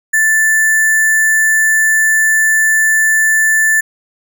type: tone with sample-and-hold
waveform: sine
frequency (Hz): 1760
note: A6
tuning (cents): 0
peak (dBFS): -8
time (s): 0.13-3.81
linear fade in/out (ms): 10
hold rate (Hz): 8820
effects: none